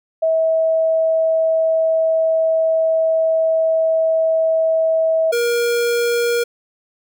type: tone pair in turn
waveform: sine / square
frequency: 646 / 474.1 Hz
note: E5 / A#4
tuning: -35 / +29 cents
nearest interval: perfect fourth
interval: 536 cents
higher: first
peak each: -13 / -16 dBFS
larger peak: first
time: 0.22-5.32 / 5.32-6.44 s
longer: first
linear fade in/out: 10 ms
effects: none